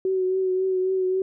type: tone with vibrato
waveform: sine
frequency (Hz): 374.7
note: F#4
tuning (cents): +22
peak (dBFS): -20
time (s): 0.05-1.22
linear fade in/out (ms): 2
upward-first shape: triangle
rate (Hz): 3.7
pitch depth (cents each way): 30
effects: none